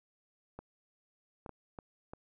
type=clicks; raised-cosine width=1 ms; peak=-30 dBFS; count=5; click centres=0.59 / 1.462 / 1.493 / 1.788 / 2.135 s; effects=none